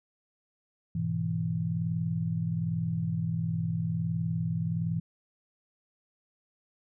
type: chord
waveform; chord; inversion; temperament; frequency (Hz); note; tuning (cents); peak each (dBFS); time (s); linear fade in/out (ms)
sine; E major; first; equal; 103.83 / 123.47 / 164.81; G#2 / B2 / E3; 0 / 0 / 0; -34 / -35 / -29; 0.95-5; 5
effects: none